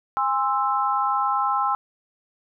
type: chord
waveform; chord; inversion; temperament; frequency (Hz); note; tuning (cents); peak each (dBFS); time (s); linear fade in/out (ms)
sine; Ab augmented; none; equal with one note detuned; 816.3 / 1046.5 / 1318.5; Ab5 / C6 / E6; -30 / 0 / 0; -24; 0.17-1.75; 0
effects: none